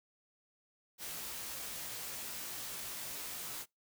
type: noise with comb filter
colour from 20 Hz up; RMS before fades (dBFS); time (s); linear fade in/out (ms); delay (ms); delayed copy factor
white; -43; 0.98-3.66; 50; 17; +0.6
effects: noise-tail reverb RT60 0.2 s tail -26 dB re dry